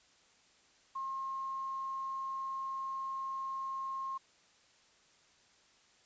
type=tone with quantisation; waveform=sine; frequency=1071 Hz; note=C6; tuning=40 cents sharp; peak=-36 dBFS; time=0.95-4.18 s; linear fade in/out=10 ms; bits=10; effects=white hiss -66 dBFS RMS until 6.05 s + resampled to 16000 Hz